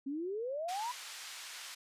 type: exponential sweep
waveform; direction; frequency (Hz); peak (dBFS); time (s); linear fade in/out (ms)
sine; up; 264.3 to 1015; -35; 0.06-0.92; 10
type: band-pass noise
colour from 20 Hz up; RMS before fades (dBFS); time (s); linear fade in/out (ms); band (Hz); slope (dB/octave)
white; -47; 0.68-1.75; 10; 1100 to 6200; 12
effects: resampled to 32000 Hz